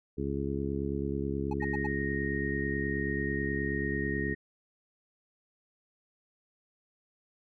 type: harmonic tone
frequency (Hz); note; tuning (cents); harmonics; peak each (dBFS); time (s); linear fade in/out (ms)
69.3; C#2; 0; 1 / 2 / 3 / 4 / 5 / 6; -37 / -37 / -37 / -37 / -37 / -37; 0.17-4.35; 20
type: tone bursts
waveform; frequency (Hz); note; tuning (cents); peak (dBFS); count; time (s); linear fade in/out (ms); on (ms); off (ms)
triangle; 845; G#5; +30; -33; 4; 1.51-1.868; 5; 25; 86
type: tone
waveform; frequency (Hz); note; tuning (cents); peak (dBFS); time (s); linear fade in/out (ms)
sine; 1861; A#6; -3; -35; 1.6-4.35; 10
effects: none